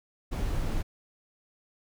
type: noise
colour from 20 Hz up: brown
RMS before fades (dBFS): -29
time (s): 0.31-0.83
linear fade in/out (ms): 20
effects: none